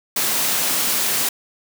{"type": "high-pass noise", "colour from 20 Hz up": "white", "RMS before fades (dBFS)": -20, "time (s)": [0.16, 1.29], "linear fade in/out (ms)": 5, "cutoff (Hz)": 140, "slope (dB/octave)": 24, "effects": []}